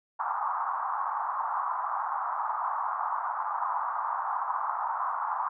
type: band-pass noise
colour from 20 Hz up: white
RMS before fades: -31 dBFS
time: 0.19-5.49 s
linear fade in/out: 10 ms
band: 820 to 1200 Hz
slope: 48 dB/octave
effects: none